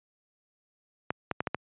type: clicks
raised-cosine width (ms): 0.5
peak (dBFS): -13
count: 5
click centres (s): 1.105 / 1.313 / 1.405 / 1.472 / 1.546
effects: high-pass 100 Hz 12 dB/octave + resampled to 8000 Hz